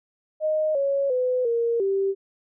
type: tone with pitch steps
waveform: sine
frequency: 620 / 555 / 504 / 466.4 / 390.6 Hz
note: D#5 / C#5 / B4 / A#4 / G4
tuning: -6 / +2 / +35 / +1 / -6 cents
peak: -20 dBFS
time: 0.4-2.15 s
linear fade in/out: 50 ms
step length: 350 ms
effects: none